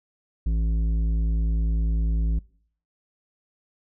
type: tone with tanh clipping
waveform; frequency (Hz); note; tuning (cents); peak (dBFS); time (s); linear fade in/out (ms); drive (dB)
sine; 55; A1; 0; -22; 0.46-2.39; 5; 10
effects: noise-tail reverb RT60 0.6 s tail -24 dB re dry